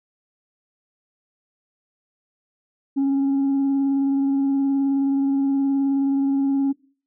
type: tone with vibrato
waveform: sine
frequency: 274.8 Hz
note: C#4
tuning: 15 cents flat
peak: -15 dBFS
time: 2.96-6.73 s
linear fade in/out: 20 ms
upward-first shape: sine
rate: 19 Hz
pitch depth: 16 cents each way
effects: noise-tail reverb RT60 0.4 s tail -21 dB re dry + tanh soft clip ceiling -16 dBFS